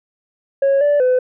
sine tone with pitch steps, 550 / 582 / 506 Hz, C#5 / D5 / B4, -14 / -16 / +42 cents, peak -9 dBFS, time 0.62-1.19 s, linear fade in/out 5 ms, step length 190 ms, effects tanh soft clip ceiling -10 dBFS

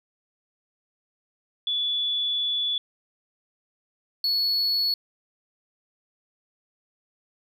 sine / triangle tone pair in turn, 3439 / 4393 Hz, A7 / C#8, -40 / -16 cents, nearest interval major third, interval 424 cents, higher second, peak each -23 / -20 dBFS, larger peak second, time 1.67-2.78 / 4.24-4.94 s, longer first, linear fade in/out 2 ms, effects none

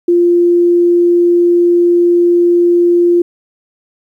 sine tone, 347.8 Hz, F4, 7 cents flat, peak -6 dBFS, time 0.08-3.22 s, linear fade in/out 5 ms, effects 8-bit

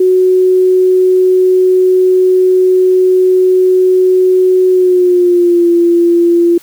sine tone with pitch glide, 370 to 343.2 Hz, F#4 to F4, 0 to -30 cents, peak -5 dBFS, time 0-6.58 s, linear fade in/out 5 ms, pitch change -130 cents, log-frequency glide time 4.7-5.69 s, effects white hiss -41 dBFS RMS until 6.62 s

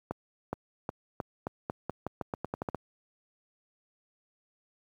accelerating click train, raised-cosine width 1 ms, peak -18 dBFS, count 15, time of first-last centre 0.11-2.747 s, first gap 420 ms, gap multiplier 0.86, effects high-pass 80 Hz 12 dB/octave + 10-bit

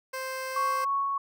15% pulse tone, 523.3 Hz, C5, in tune, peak -26 dBFS, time 0.13-0.85 s, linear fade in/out 10 ms
sine tone with tremolo, 1108.7 Hz, C#6, in tune, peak -24 dBFS, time 0.56-1.18 s, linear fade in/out 5 ms, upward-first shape sine, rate 3.2 Hz, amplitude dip 25%
effects none

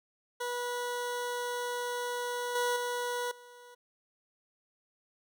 20% pulse tone with level steps, 487.6 Hz, B4, 22 cents flat, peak -28 / -23 / -27 / -46 dBFS, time 0.4-3.75 s, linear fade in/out 10 ms, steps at 2.55 / 2.76 / 3.31 s, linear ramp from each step 5 ms, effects none

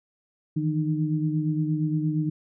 sine tone cluster, 154.9 / 163.5 / 305.8 Hz, D#3 / E3 / D#4, -7 / -14 / -30 cents, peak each -25 / -30 / -27 dBFS, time 0.56-2.3 s, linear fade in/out 10 ms, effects none

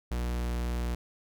45% pulse tone, 59.8 Hz, A#1, 45 cents sharp, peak -29 dBFS, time 0.11-0.95 s, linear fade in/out 5 ms, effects none

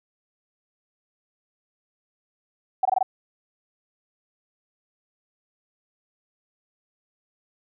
sine tone bursts, 757 Hz, F#5, 39 cents sharp, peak -16 dBFS, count 5, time 2.83-3.029 s, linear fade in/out 5 ms, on 23 ms, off 21 ms, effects none

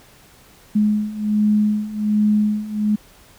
sine beating tone pair, 210 / 211.3 Hz, G#3 / G#3, +19 / +30 cents, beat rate 1.3 Hz, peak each -20 / -17 dBFS, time 0.75-2.96 s, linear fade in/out 10 ms, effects pink hiss -49 dBFS RMS until 3.38 s

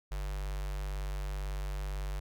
square tone with notch filter, 49 Hz, G1, in tune, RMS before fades -36 dBFS, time 0.11-2.2 s, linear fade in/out 10 ms, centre 250 Hz, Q 0.78, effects none

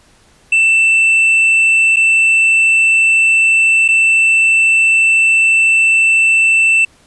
triangle tone with dropouts, 2666 Hz, E7, 19 cents sharp, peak -6 dBFS, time 0.52-6.85 s, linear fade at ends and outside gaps 5 ms, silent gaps 1.961-1.967 / 3.88-3.886 s, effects pink hiss -49 dBFS RMS until 7.06 s + resampled to 24000 Hz

